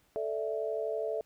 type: chord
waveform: sine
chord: A suspended fourth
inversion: none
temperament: equal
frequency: 440 / 587.3 / 659.3 Hz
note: A4 / D5 / E5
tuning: 0 / 0 / 0 cents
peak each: -34 / -37 / -35 dBFS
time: 0.16-1.21 s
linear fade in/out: 0 ms
effects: pink hiss -69 dBFS RMS until 1.25 s